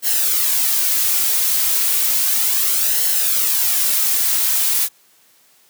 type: noise with flanger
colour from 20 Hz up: blue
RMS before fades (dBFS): -17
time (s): 0.02-4.89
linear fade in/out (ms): 50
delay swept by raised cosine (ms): 0.83 to 3.53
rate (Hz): 0.33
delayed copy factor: -0.55
effects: white hiss -54 dBFS RMS until 5.69 s + high-pass 150 Hz 12 dB/octave